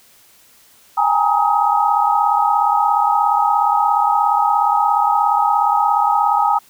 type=tone cluster; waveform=sine; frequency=804 / 841 / 933 / 1262 Hz; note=G5 / G#5 / A#5 / D#6; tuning=+44 / +22 / +1 / +24 cents; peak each=-18 dBFS; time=0.97-6.59 s; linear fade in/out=10 ms; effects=white hiss -50 dBFS RMS until 6.69 s